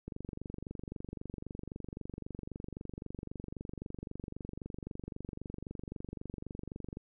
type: click train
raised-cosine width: 3 ms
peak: -28 dBFS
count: 165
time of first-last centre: 0.08-6.971 s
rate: 23.8 Hz
effects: none